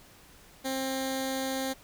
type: tone with notch filter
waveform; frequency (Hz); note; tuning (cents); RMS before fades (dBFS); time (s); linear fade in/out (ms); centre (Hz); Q
10% pulse; 265.1; C4; +23; -32; 0.64-1.74; 20; 1200; 1.1
effects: pink hiss -55 dBFS RMS until 1.83 s